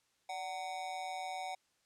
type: tone with amplitude modulation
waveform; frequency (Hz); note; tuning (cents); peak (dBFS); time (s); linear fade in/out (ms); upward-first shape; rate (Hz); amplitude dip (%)
square; 750; F#5; +23; -36; 0.29-1.55; 5; sine; 167; 75
effects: white hiss -75 dBFS RMS until 1.85 s + low-pass 8000 Hz 12 dB/octave